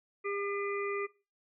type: harmonic tone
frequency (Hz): 402.2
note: G4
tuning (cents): +44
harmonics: 1 / 3 / 5 / 6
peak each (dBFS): -34 / -39 / -41 / -42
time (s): 0.24-1.07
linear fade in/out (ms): 20
effects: noise-tail reverb RT60 0.3 s tail -19 dB re dry